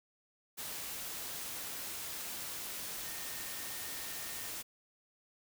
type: tone in noise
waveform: sine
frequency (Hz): 1831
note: A#6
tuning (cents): -32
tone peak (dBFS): -53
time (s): 3.04-4.5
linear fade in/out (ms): 20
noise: white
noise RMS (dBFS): -42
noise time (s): 0.57-4.63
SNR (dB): -14
effects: none